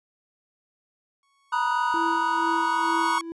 sawtooth tone with exponential growth, 1108.7 Hz, C#6, in tune, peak -23 dBFS, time 1.23-3.21 s, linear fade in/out 1 ms, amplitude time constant 430 ms
triangle chord, B major seventh, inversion third, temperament equal with one note detuned, 932.3 / 976.4 / 1244.5 / 1480 Hz, A#5 / B5 / D#6 / F#6, 0 / -20 / 0 / 0 cents, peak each -26 / -23 / -27 / -28 dBFS, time 1.52-3.19 s, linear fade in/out 10 ms
triangle tone with tremolo, 331.9 Hz, E4, 12 cents sharp, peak -25 dBFS, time 1.94-3.32 s, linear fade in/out 0 ms, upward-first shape sine, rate 2.2 Hz, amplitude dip 70%
effects resampled to 24000 Hz

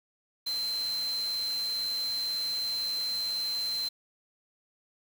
sine tone in noise, 4101 Hz, C8, 36 cents flat, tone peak -29 dBFS, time 0.46-3.89 s, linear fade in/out 10 ms, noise white, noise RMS -43 dBFS, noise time 0.46-3.89 s, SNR +11 dB, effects none

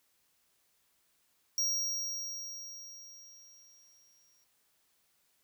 square tone with exponential decay, 5640 Hz, F8, 16 cents sharp, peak -28 dBFS, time 1.58-4.44 s, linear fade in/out 1 ms, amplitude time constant 620 ms, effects white hiss -73 dBFS RMS until 5.43 s

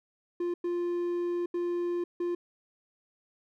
triangle tone bursts at uneven times, 349.2 Hz, F4, in tune, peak -26 dBFS, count 4, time 0.4-0.54 / 0.64-1.46 / 1.54-2.04 / 2.2-2.35 s, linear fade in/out 5 ms, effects none

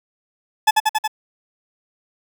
40% pulse tone with echo, 862 Hz, A5, 36 cents flat, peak -9 dBFS, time 0.67-0.71 s, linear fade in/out 10 ms, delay 92 ms, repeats 4, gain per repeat -2 dB, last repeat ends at 1.078 s, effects none

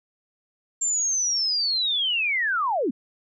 sine linear sweep, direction down, 7390 to 207.7 Hz, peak -21 dBFS, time 0.81-2.91 s, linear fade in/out 10 ms, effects none

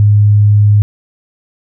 sine tone, 103.83 Hz, G#2, in tune, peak -4 dBFS, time 0-0.82 s, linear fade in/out 0 ms, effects none

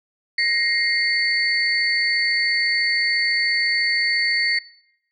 sine tone cluster, 1886 / 2118 / 4483 Hz, A#6 / C7 / C#8, +20 / +21 / +19 cents, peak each -21 dBFS, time 0.38-4.59 s, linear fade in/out 5 ms, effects noise-tail reverb RT60 0.8 s tail -22 dB re dry + tanh soft clip ceiling -9 dBFS

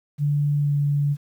sine tone with pitch glide, 145.6 to 144.09 Hz, D3 to D3, -15 to -33 cents, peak -18 dBFS, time 0.18-1.17 s, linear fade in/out 50 ms, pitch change -18 cents, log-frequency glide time 0.57-0.74 s, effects 9-bit

